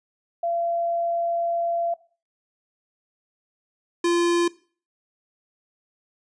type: tone pair in turn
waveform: sine / square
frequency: 682 / 344.7 Hz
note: F5 / F4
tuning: -41 / -23 cents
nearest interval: octave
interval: 1182 cents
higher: first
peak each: -22 / -19 dBFS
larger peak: second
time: 0.43-1.94 / 4.04-4.48 s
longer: first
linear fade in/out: 5 ms
effects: noise-tail reverb RT60 0.4 s tail -20 dB re dry + resampled to 22050 Hz